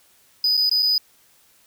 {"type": "tone with dropouts", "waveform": "triangle", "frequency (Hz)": 4978, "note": "D#8", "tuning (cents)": 0, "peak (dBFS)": -15, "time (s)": [0.44, 0.98], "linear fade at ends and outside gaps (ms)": 2, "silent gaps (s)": [[0.57, 0.575], [0.695, 0.713], [0.824, 0.828]], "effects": ["white hiss -57 dBFS RMS until 1.66 s"]}